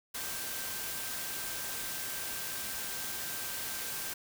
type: tone in noise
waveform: sine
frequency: 1568 Hz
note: G6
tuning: in tune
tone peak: -48 dBFS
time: 0.14-4.14 s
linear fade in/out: 10 ms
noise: white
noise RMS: -38 dBFS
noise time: 0.14-4.14 s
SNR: -13 dB
effects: none